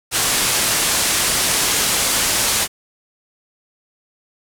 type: low-pass noise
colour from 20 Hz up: white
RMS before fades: -18 dBFS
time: 0.11-2.68 s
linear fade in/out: 50 ms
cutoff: 11000 Hz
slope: 24 dB/octave
effects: none